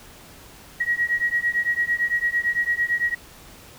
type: beating tone pair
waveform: sine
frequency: 1900 / 1908.9 Hz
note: A#6 / A#6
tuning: +33 / +41 cents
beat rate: 8.9 Hz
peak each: -23 dBFS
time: 0.8-3.15 s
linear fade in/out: 10 ms
effects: pink hiss -46 dBFS RMS until 3.78 s